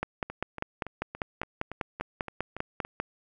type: two click trains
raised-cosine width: 0.5 ms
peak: -22 / -14 dBFS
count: 10 / 16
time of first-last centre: 0.3-2.85 / 0.03-3 s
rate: 3.53 / 5.05 Hz
effects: none